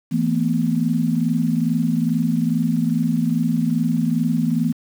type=chord; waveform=sine; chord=E suspended fourth; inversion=none; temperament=equal with one note detuned; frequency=164.81 / 224.5 / 246.9 Hz; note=E3 / A3 / B3; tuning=0 / +35 / 0 cents; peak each=-21 dBFS; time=0.11-4.73 s; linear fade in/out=20 ms; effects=7-bit